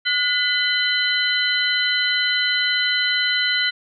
sine tone cluster, 1453 / 2007 / 3049 / 4042 Hz, F#6 / B6 / G7 / B7, -32 / +27 / -49 / +39 cents, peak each -23 dBFS, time 0.05-3.71 s, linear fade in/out 20 ms, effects none

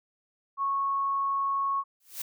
sine tone, 1102 Hz, C#6, 11 cents flat, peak -25 dBFS, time 0.57-1.84 s, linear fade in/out 50 ms
blue noise with exponential growth, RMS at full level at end -31 dBFS, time 2-2.22 s, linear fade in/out 5 ms, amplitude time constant 47 ms
effects none

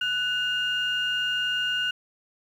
sine tone pair together, 1485.6 / 2828 Hz, F#6 / F7, +7 / +21 cents, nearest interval major seventh, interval 1114 cents, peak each -26 / -25 dBFS, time 0.01-1.91 s, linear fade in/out 5 ms, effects tanh soft clip ceiling -18 dBFS + 9-bit

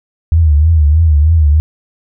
sine tone with vibrato, 77.78 Hz, D#2, in tune, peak -5 dBFS, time 0.32-1.6 s, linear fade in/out 0 ms, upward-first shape triangle, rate 3.2 Hz, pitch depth 140 cents each way, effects none

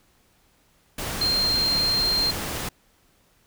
sine tone in noise, 4186 Hz, C8, in tune, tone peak -20 dBFS, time 1.21-2.31 s, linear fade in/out 5 ms, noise pink, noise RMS -30 dBFS, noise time 0.98-2.69 s, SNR +7 dB, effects pink hiss -62 dBFS RMS until 3.46 s

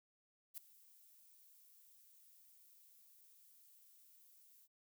violet noise with ADSR envelope, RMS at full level -45 dBFS, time 0.54-4.68 s, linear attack 37 ms, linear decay 3 ms, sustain -21 dB, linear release 42 ms, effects none

